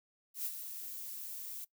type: noise with ADSR envelope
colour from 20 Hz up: violet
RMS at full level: -36 dBFS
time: 0.34-1.65 s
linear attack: 110 ms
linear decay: 59 ms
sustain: -8 dB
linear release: 11 ms
effects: noise-tail reverb RT60 0.1 s tail -20 dB re dry